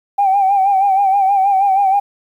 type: tone with vibrato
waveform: sine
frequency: 784 Hz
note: G5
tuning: in tune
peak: -9 dBFS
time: 0.18-2 s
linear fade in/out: 10 ms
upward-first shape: sine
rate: 6.3 Hz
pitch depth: 63 cents each way
effects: tanh soft clip ceiling -5 dBFS + 8-bit